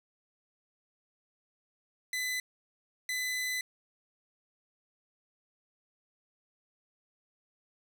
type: tone bursts at uneven times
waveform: sawtooth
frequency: 2008 Hz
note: B6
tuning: 28 cents sharp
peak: -28 dBFS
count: 2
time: 2.13-2.4 / 3.09-3.61 s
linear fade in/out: 2 ms
effects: none